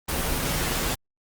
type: noise with comb filter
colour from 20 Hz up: pink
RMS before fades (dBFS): -26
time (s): 0.08-0.95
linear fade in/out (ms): 10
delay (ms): 10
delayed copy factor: -0.5
effects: Opus 24 kbps